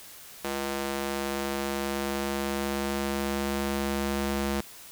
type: tone with high-pass filter sweep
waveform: square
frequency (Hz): 69.3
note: C#2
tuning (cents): 0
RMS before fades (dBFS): -30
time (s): 0.44-4.61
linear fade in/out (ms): 5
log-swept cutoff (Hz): 340 to 160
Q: 0.8
effects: white hiss -47 dBFS RMS until 4.91 s